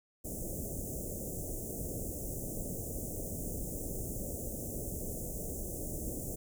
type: band-stop noise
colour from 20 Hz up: pink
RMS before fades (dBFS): -39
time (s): 0.24-6.36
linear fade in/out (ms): 10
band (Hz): 630 to 6700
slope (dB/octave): 48
effects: none